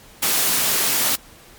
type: high-pass noise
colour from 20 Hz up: white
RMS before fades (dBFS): -19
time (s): 0.22-1.16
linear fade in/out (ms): 10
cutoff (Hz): 120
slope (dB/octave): 24
effects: pink hiss -46 dBFS RMS until 1.58 s + MP3 96 kbps